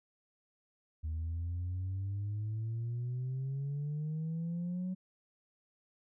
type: exponential sweep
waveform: sine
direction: up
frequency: 77.78 to 187.1 Hz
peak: -32 dBFS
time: 1.03-4.95 s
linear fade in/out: 20 ms
effects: tanh soft clip ceiling -32 dBFS